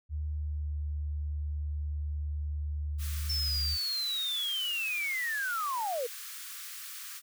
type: tone with pitch glide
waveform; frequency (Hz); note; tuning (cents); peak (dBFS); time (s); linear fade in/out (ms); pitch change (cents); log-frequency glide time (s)
sine; 75.3 to 74.18; D2 to D2; +44 to +18; -31; 0.09-3.78; 50; -26; 0.35-0.71
type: high-pass noise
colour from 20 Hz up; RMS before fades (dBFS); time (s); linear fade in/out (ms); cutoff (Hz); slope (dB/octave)
white; -43; 2.98-7.22; 50; 1100; 96
type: linear sweep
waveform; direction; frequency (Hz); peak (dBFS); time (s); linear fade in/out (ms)
sine; down; 5370 to 450.5; -30; 3.29-6.07; 10
effects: none